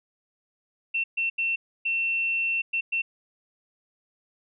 sine tone bursts at uneven times, 2700 Hz, E7, 41 cents sharp, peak -23 dBFS, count 6, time 0.94-1.04 / 1.17-1.3 / 1.38-1.56 / 1.85-2.62 / 2.73-2.81 / 2.92-3.02 s, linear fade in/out 10 ms, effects none

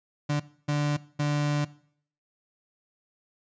35% pulse tone bursts at uneven times, 146.83 Hz, D3, in tune, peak -22 dBFS, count 3, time 0.29-0.4 / 0.68-0.97 / 1.19-1.65 s, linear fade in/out 10 ms, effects noise-tail reverb RT60 0.6 s tail -20 dB re dry + resampled to 16000 Hz

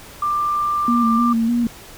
sine tone, 1186 Hz, D6, 17 cents sharp, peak -17 dBFS, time 0.22-1.33 s, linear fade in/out 5 ms
sine tone with vibrato, 233.1 Hz, A#3, in tune, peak -15 dBFS, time 0.88-1.67 s, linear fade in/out 2 ms, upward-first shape square, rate 3.3 Hz, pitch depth 39 cents each way
effects pink hiss -40 dBFS RMS until 1.97 s

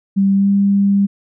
sine tone with pitch glide, 196 to 199.2 Hz, G3 to G3, 0 to +28 cents, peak -10 dBFS, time 0.16-1.07 s, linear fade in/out 20 ms, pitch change +28 cents, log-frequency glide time 0.34-0.49 s, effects none

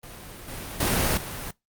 pink noise with level steps, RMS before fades -42 / -36 / -23 / -34 dBFS, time 0.03-1.51 s, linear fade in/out 5 ms, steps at 0.48 / 0.8 / 1.17 s, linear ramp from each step 5 ms, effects noise-tail reverb RT60 0.2 s tail -24 dB re dry + Opus 32 kbps

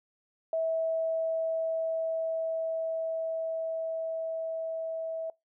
sine tone with level ramp, 650 Hz, E5, 24 cents flat, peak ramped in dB -26 to -32 dBFS, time 0.53-5.3 s, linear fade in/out 2 ms, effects noise-tail reverb RT60 0.2 s tail -23 dB re dry

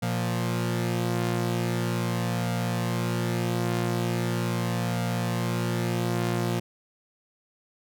sawtooth tone pair together, 117.2 / 175.6 Hz, A#2 / F3, +10 / +10 cents, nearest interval perfect fifth, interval 700 cents, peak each -23 / -25 dBFS, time 0.02-6.6 s, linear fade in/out 10 ms, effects none

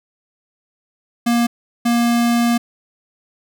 square tone bursts at uneven times, 236.4 Hz, A#3, 24 cents sharp, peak -14 dBFS, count 2, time 1.26-1.47 / 1.85-2.58 s, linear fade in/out 10 ms, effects none

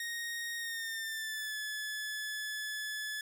sawtooth tone with pitch glide, 1864.7 to 1719.8 Hz, A#6 to A6, 0 to -40 cents, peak -33 dBFS, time 0-3.21 s, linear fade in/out 2 ms, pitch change -140 cents, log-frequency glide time 0.58-1.57 s, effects 12-bit

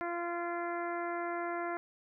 harmonic tone with a mistuned harmonic, 344.8 Hz, F4, 22 cents flat, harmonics 1 / 2 / 3 / 4 / 5 / 6 / 7, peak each -38 / -38 / -42 / -42 / -46 / -47 / -59 dBFS, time 0.01-1.77 s, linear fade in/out 0 ms, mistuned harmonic 7, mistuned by -24 cents, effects none

